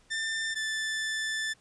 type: tone pair in turn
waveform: sawtooth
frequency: 1789 / 1760.3 Hz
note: A6 / A6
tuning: +28 / 0 cents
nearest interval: unison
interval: 28 cents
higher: first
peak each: -26 dBFS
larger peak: neither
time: 0.1-0.55 / 0.55-1.54 s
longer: second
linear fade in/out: 20 ms
effects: pink hiss -63 dBFS RMS until 1.6 s + resampled to 22050 Hz